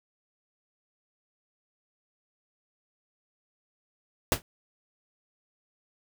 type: noise with exponential decay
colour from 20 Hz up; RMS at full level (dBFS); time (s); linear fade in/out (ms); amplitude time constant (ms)
pink; -19; 4.32-4.42; 0; 20
effects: none